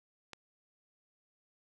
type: click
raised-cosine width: 0.2 ms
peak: -27 dBFS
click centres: 0.333 s
effects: none